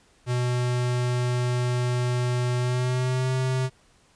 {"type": "tone with pitch glide", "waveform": "square", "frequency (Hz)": [123.47, 129.83], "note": ["B2", "C3"], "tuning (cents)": [0, -13], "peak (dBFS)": -23, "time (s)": [0.26, 3.7], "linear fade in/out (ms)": 50, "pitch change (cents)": 87, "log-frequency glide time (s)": [2.58, 3.32], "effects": ["pink hiss -60 dBFS RMS until 4.15 s", "resampled to 22050 Hz"]}